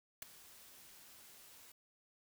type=noise with ADSR envelope; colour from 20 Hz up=white; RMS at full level=-40 dBFS; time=0.22-1.72 s; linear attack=3 ms; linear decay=10 ms; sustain=-19 dB; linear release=4 ms; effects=none